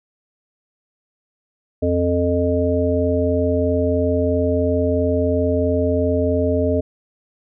harmonic tone, 87.7 Hz, F2, 8 cents sharp, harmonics 1 / 3 / 5 / 7, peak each -21 / -21 / -21 / -21 dBFS, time 1.82-6.81 s, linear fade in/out 10 ms, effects none

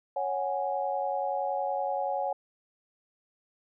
sine chord, C# suspended fourth, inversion none, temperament equal, 554.4 / 740 / 830.6 Hz, C#5 / F#5 / G#5, 0 / 0 / 0 cents, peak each -32 dBFS, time 0.16-2.33 s, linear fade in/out 5 ms, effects none

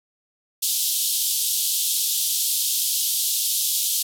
white band-pass noise, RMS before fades -23 dBFS, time 0.62-4.03 s, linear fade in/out 10 ms, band 3100 to 15000 Hz, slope 48 dB/octave, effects none

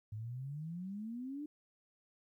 sine exponential sweep, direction up, 103.83 to 304.3 Hz, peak -40 dBFS, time 0.12-1.46 s, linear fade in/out 5 ms, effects 13-bit

